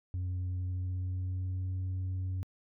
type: tone with pitch glide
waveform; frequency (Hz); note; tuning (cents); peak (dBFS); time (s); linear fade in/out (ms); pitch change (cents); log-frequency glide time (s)
sine; 91 to 92.8; F#2 to F#2; -28 to +6; -29; 0.14-2.43; 0; +34; 0.51-1.72
effects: tanh soft clip ceiling -31 dBFS